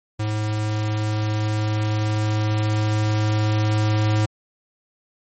square tone with level ramp, 107 Hz, A2, 48 cents flat, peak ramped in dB -22 to -17 dBFS, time 0.19-4.26 s, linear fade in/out 10 ms, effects MP3 32 kbps

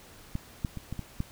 clicks, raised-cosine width 5 ms, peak -18 / -16 / -24 / -22 / -22 / -17 dBFS, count 6, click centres 0.354 / 0.648 / 0.773 / 0.926 / 0.993 / 1.204 s, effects pink hiss -52 dBFS RMS until 1.31 s

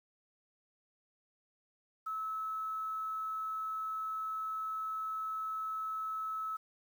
sine tone with quantisation, 1300 Hz, E6, 24 cents flat, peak -35 dBFS, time 2.06-6.57 s, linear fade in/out 10 ms, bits 10, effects none

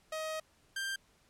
sawtooth tone pair in turn, 630 / 1581.6 Hz, D#5 / G6, +21 / +15 cents, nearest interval octave + major third, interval 1594 cents, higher second, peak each -32 / -31 dBFS, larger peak second, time 0.12-0.4 / 0.76-0.96 s, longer first, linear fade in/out 5 ms, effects pink hiss -68 dBFS RMS until 1.29 s + low-pass 11000 Hz 12 dB/octave

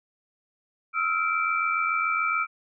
sine tone cluster, 1285 / 1372 / 2333 Hz, E6 / F6 / D7, -45 / -31 / -12 cents, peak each -27 dBFS, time 0.93-2.47 s, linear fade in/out 50 ms, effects none

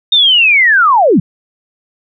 sine linear sweep, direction down, 3700 to 136.8 Hz, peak -5 dBFS, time 0.12-1.2 s, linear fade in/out 5 ms, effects none

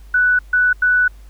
sine tone bursts at uneven times, 1485 Hz, F#6, 6 cents sharp, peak -11 dBFS, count 3, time 0.14-0.39 / 0.53-0.73 / 0.82-1.08 s, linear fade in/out 5 ms, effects added 50 Hz sine -37 dBFS peak until 1.29 s + pink hiss -54 dBFS RMS until 1.29 s

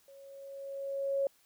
sine tone with level ramp, 551 Hz, C#5, 11 cents flat, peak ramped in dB -52 to -26 dBFS, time 0.08-1.27 s, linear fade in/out 2 ms, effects white hiss -67 dBFS RMS until 1.45 s

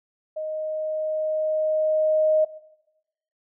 sine tone with level ramp, 622.3 Hz, D#5, in tune, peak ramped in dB -27 to -15 dBFS, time 0.36-2.45 s, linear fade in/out 10 ms, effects noise-tail reverb RT60 0.9 s tail -18 dB re dry

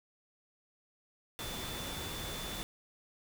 sine tone in noise, 3500 Hz, A7, 10 cents flat, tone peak -45 dBFS, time 1.39-2.63 s, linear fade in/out 0 ms, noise pink, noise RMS -41 dBFS, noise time 1.39-2.63 s, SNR -7 dB, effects none

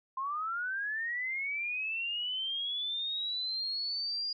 sine linear sweep, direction up, 1039 to 4855 Hz, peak -32 dBFS, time 0.17-4.33 s, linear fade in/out 5 ms, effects AAC 48 kbps

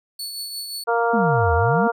sawtooth tone with tremolo, 4435 Hz, C#8, in tune, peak -24 dBFS, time 0.19-0.84 s, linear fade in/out 5 ms, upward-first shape triangle, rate 5.7 Hz, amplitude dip 45%
harmonic tone, 233.1 Hz, A#3, in tune, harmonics 2 / 3 / 4 / 5 / 6, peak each -21 / -22 / -24 / -29 / -25 dBFS, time 0.87-1.92 s, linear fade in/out 20 ms
sine exponential two-way sweep, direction down then up, 241.8 to 77.2 to 241.8 Hz, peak -19 dBFS, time 1.13-1.88 s, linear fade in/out 10 ms, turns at 1.54 s
effects none

